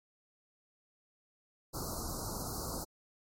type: band-stop noise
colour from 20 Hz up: pink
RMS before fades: -39 dBFS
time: 1.73-2.85 s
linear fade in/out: 20 ms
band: 1400 to 4200 Hz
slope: 96 dB/octave
effects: MP3 64 kbps